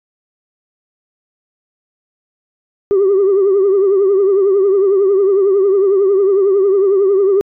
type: tone with vibrato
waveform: sine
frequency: 392 Hz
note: G4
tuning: in tune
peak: -7 dBFS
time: 2.91-7.41 s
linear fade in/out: 0 ms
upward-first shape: triangle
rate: 11 Hz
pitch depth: 97 cents each way
effects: tanh soft clip ceiling -6 dBFS